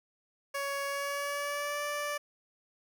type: tone with pitch glide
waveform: 15% pulse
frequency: 559 to 585.4 Hz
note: C#5 to D5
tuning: +14 to -6 cents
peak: -26 dBFS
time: 0.54-2.18 s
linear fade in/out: 10 ms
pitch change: +80 cents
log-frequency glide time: 0.86-1.84 s
effects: none